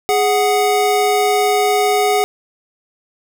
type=tone pair together; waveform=square; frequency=415.3 / 740 Hz; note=G#4 / F#5; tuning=0 / 0 cents; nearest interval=minor seventh; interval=1000 cents; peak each=-16 dBFS; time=0.09-2.24 s; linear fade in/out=0 ms; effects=none